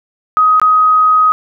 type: tone with dropouts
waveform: sine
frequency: 1258 Hz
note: D#6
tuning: 19 cents sharp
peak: -6 dBFS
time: 0.37-1.32 s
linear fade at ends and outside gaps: 0 ms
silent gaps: 0.598-0.616 s
effects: none